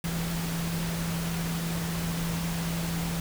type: tone in noise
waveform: sine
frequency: 167.5 Hz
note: E3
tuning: 28 cents sharp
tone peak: -29 dBFS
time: 0.04-3.2 s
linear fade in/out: 2 ms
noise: pink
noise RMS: -35 dBFS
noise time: 0.04-3.2 s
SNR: +3 dB
effects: none